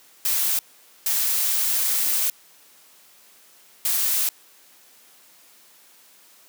blue noise bursts at uneven times, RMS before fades -22 dBFS, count 3, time 0.25-0.59 / 1.06-2.3 / 3.85-4.29 s, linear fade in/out 2 ms, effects white hiss -53 dBFS RMS until 6.48 s + high-pass 200 Hz 12 dB/octave

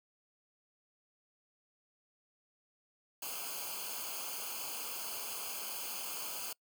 white noise with comb filter, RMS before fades -41 dBFS, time 3.22-6.53 s, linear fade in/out 5 ms, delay 0.53 ms, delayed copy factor -0.9, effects noise-tail reverb RT60 0.1 s tail -25 dB re dry

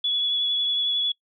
sine tone with vibrato, 3398 Hz, G#7, 39 cents sharp, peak -21 dBFS, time 0.04-1.12 s, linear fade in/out 5 ms, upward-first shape sine, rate 11 Hz, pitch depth 16 cents each way, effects noise-tail reverb RT60 0.1 s tail -24 dB re dry

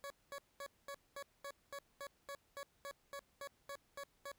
20% pulse tone bursts, 561 Hz, C#5, 21 cents sharp, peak -40 dBFS, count 16, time 0.04-4.316 s, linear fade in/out 0 ms, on 61 ms, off 220 ms, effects pink hiss -75 dBFS RMS until 4.38 s

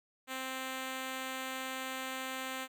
5% pulse tone, 261.6 Hz, C4, in tune, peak -26 dBFS, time 0.27-2.68 s, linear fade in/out 50 ms, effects none

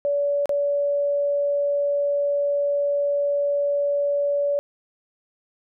sine tone with dropouts, 572 Hz, D5, 46 cents flat, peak -19 dBFS, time 0.05-4.59 s, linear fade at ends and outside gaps 0 ms, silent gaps 0.457-0.493 s, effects none

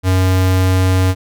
square tone, 93.1 Hz, F#2, 11 cents sharp, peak -11 dBFS, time 0.03-1.15 s, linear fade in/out 50 ms, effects none

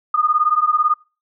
sine beating tone pair, 1217 / 1235 Hz, D#6 / D#6, -39 / -13 cents, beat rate 18 Hz, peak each -17 dBFS, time 0.14-0.94 s, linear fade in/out 5 ms, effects noise-tail reverb RT60 0.3 s tail -22 dB re dry

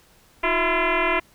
sine tone with frequency modulation, 698.5 Hz, F5, in tune, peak -18 dBFS, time 0.43-1.2 s, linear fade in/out 10 ms, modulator 339 Hz, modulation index 5.7, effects pink hiss -56 dBFS RMS until 1.34 s

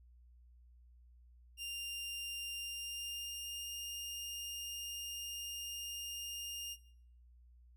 sawtooth tone with pitch glide, 2794 to 2818 Hz, F7 to F7, 0 to +15 cents, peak -38 dBFS, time 1.57-6.77 s, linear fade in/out 50 ms, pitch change +15 cents, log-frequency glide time 2.58-3.65 s, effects noise-tail reverb RT60 0.6 s tail -17 dB re dry + added 60 Hz sine -59 dBFS peak until 7.76 s

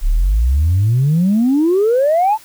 sine exponential sweep, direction up, 32.7 to 904 Hz, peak -9 dBFS, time 0.01-2.38 s, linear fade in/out 50 ms, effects tanh soft clip ceiling -7 dBFS + white hiss -43 dBFS RMS until 2.44 s

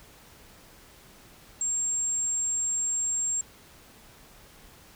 sine tone, 7460 Hz, A#8, in tune, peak -24 dBFS, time 1.61-3.41 s, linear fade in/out 2 ms, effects tanh soft clip ceiling -22 dBFS + pink hiss -53 dBFS RMS until 4.95 s

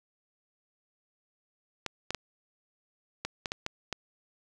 clicks, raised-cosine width 0.2 ms, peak -15 dBFS, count 8, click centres 1.863 / 2.106 / 2.147 / 3.25 / 3.458 / 3.519 / 3.664 / 3.927 s, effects none

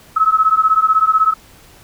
sine beating tone pair, 1284 / 1300 Hz, E6 / E6, -46 / -24 cents, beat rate 16 Hz, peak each -13 dBFS, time 0.16-1.34 s, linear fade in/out 10 ms, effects pink hiss -45 dBFS RMS until 1.83 s

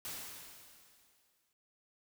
white noise with exponential decay, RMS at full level -41 dBFS, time 0.05-1.53 s, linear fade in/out 1 ms, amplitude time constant 320 ms, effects none

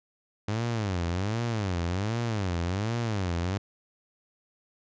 sawtooth tone with vibrato, 100.4 Hz, G2, 42 cents sharp, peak -23 dBFS, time 0.48-3.58 s, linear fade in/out 5 ms, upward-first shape sine, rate 1.3 Hz, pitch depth 290 cents each way, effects resampled to 16000 Hz

